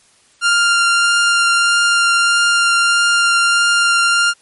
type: tone with vibrato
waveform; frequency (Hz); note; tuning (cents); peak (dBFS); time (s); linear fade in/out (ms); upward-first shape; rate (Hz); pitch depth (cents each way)
sawtooth; 1395; F6; -2; -7; 0.41-4.34; 50; triangle; 1.6; 9
effects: white hiss -52 dBFS RMS until 4.41 s + MP3 48 kbps